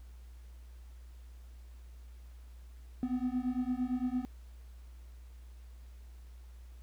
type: beating tone pair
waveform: triangle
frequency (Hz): 246.9 / 255.7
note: B3 / C4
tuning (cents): 0 / -40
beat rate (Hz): 8.8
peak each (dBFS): -32 / -32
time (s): 3.03-4.25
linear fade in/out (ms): 0
effects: added 60 Hz sine -48 dBFS peak until 6.82 s + pink hiss -67 dBFS RMS until 6.82 s